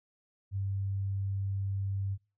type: tone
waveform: sine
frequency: 98 Hz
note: G2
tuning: in tune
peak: -30 dBFS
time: 0.51-2.18 s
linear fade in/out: 50 ms
effects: noise-tail reverb RT60 0.3 s tail -23 dB re dry